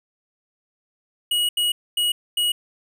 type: tone bursts at uneven times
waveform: square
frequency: 2904 Hz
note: F#7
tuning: 33 cents flat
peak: -19 dBFS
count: 4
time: 1.31-1.49 / 1.57-1.72 / 1.97-2.12 / 2.37-2.52 s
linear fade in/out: 5 ms
effects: none